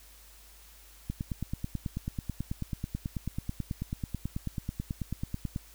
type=click train; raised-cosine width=5 ms; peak=-20 dBFS; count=42; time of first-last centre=1.1-5.561 s; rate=9.19 Hz; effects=added 51 Hz sine -55 dBFS peak until 5.74 s + white hiss -56 dBFS RMS until 5.74 s